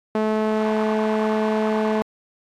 sawtooth tone with band-pass filter, 216.5 Hz, A3, 28 cents flat, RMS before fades -21 dBFS, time 0.15-2.02 s, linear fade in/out 0 ms, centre 540 Hz, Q 0.78, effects AAC 48 kbps

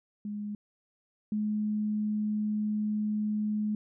sine tone pair in turn, 207.7 / 211.7 Hz, G#3 / G#3, 0 / +33 cents, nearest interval unison, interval 33 cents, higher second, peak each -33 / -27 dBFS, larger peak second, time 0.25-0.55 / 1.32-3.75 s, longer second, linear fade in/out 2 ms, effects none

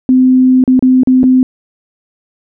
sine tone with dropouts, 256.8 Hz, C4, 32 cents flat, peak -4 dBFS, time 0.09-1.43 s, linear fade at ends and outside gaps 1 ms, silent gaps 0.639-0.677 / 0.793-0.825 / 1.034-1.073 / 1.232-1.239 s, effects none

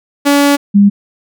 sawtooth / sine tone pair in turn, 284.7 / 201.7 Hz, C#4 / G3, +46 / +50 cents, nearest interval tritone, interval 596 cents, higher first, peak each -3 dBFS, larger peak neither, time 0.25-0.57 / 0.74-0.9 s, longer first, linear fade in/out 20 ms, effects none

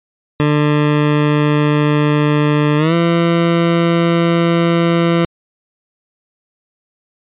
20% pulse tone with pitch glide, 148.8 to 168.96 Hz, D3 to E3, +23 to +43 cents, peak -6 dBFS, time 0.4-5.25 s, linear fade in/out 0 ms, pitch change +220 cents, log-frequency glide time 2.77-2.94 s, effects resampled to 8000 Hz

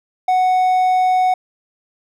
triangle tone, 740 Hz, F#5, in tune, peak -10 dBFS, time 0.28-1.34 s, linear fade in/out 5 ms, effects none

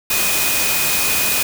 sine tone in noise, 2489 Hz, D#7, in tune, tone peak -23 dBFS, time 0.1-1.43 s, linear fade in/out 5 ms, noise white, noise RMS -18 dBFS, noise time 0.1-1.43 s, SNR -8 dB, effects none

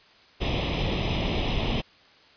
pink noise with comb filter, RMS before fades -26 dBFS, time 0.4-1.82 s, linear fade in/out 20 ms, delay 0.33 ms, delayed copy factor +0.85, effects white hiss -55 dBFS RMS until 2.36 s + resampled to 11025 Hz

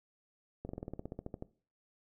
slowing click train, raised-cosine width 2 ms, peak -27 dBFS, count 14, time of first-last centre 0.65-1.424 s, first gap 41 ms, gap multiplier 1.06, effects noise-tail reverb RT60 0.4 s tail -19 dB re dry

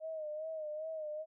sine tone with vibrato, 622.3 Hz, D#5, in tune, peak -38 dBFS, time 0-1.26 s, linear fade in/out 50 ms, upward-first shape sine, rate 2.5 Hz, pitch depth 59 cents each way, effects none

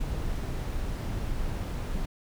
brown noise, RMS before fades -31 dBFS, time 0-2.06 s, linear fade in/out 10 ms, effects none

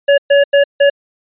square tone bursts at uneven times, 565 Hz, C#5, 33 cents sharp, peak -7 dBFS, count 4, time 0.08-0.18 / 0.3-0.44 / 0.53-0.64 / 0.8-0.9 s, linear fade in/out 10 ms, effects resampled to 8000 Hz

